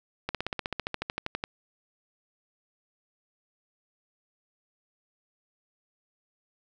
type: slowing click train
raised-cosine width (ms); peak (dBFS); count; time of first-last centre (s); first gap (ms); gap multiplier
0.3; -14; 17; 0.29-1.439; 57; 1.03
effects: none